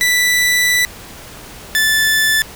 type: tone pair in turn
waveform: sawtooth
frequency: 1975.5 / 1752.5 Hz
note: B6 / A6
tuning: 0 / -7 cents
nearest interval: major second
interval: 207 cents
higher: first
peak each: -8 dBFS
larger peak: neither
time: 0.01-0.85 / 1.75-2.42 s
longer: first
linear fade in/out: 0 ms
effects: pink hiss -35 dBFS RMS until 2.55 s